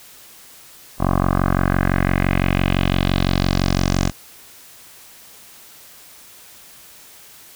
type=tone with low-pass filter sweep; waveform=10% pulse; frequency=45.89 Hz; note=F#1; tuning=14 cents flat; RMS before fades=-18 dBFS; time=0.98-4.12 s; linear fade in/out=50 ms; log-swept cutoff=1000 to 6800 Hz; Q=2.6; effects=white hiss -44 dBFS RMS until 7.55 s